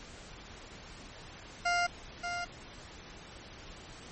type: tone with echo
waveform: 20% pulse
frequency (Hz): 701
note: F5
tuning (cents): +6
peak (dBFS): -22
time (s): 1.65-1.87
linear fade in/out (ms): 10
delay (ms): 580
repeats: 1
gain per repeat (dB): -7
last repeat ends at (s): 2.45
effects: pink hiss -49 dBFS RMS until 4.11 s + MP3 32 kbps